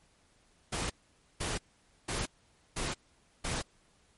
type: noise bursts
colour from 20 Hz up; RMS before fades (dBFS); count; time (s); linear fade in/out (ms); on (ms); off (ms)
pink; -34; 5; 0.72-3.62; 10; 180; 500
effects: pink hiss -67 dBFS RMS until 4.17 s + MP3 48 kbps